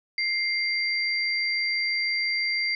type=tone pair together; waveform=sine; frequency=2100 / 4714 Hz; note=C7 / D8; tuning=+6 / +6 cents; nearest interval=octave + major second; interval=1400 cents; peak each=-25 / -28 dBFS; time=0.18-2.75 s; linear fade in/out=2 ms; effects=none